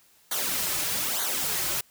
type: noise with flanger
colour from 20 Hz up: white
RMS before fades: -28 dBFS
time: 0.31-1.81 s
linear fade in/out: 5 ms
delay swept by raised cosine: 0.38 to 4.38 ms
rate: 1.1 Hz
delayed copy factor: -0.75
effects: white hiss -60 dBFS RMS until 1.9 s